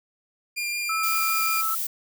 sawtooth tone with vibrato, 2400 Hz, D7, 37 cents sharp, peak -23 dBFS, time 0.56-1.62 s, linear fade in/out 20 ms, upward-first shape triangle, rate 5.4 Hz, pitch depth 8 cents each way
sine tone, 1309 Hz, E6, 13 cents flat, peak -25 dBFS, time 0.89-1.75 s, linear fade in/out 5 ms
violet noise, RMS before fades -28 dBFS, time 1.03-1.87 s, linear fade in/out 5 ms
effects none

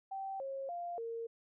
sine tone with pitch steps, 776 / 542 / 696 / 459.8 Hz, G5 / C#5 / F5 / A#4, -18 / -39 / -6 / -24 cents, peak -38 dBFS, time 0.11-1.27 s, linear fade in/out 10 ms, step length 290 ms, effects none

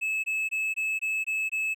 triangle tone bursts, 2598 Hz, E7, 26 cents flat, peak -24 dBFS, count 7, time 0.01-1.746 s, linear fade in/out 20 ms, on 230 ms, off 21 ms, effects none

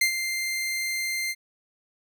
sawtooth tone with ADSR envelope, 2093 Hz, C7, in tune, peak -14 dBFS, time 0.01-1.35 s, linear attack 6 ms, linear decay 92 ms, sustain -9 dB, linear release 44 ms, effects none

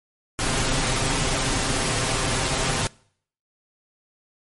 pink noise with comb filter, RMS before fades -23 dBFS, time 0.39-2.87 s, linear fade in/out 0 ms, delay 7.6 ms, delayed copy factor +0.55, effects noise-tail reverb RT60 0.6 s tail -24 dB re dry + MP3 48 kbps

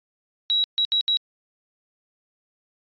sine tone bursts at uneven times, 3876 Hz, B7, 33 cents flat, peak -18 dBFS, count 4, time 0.5-0.64 / 0.78-0.85 / 0.92-1.01 / 1.08-1.17 s, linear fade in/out 0 ms, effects resampled to 11025 Hz

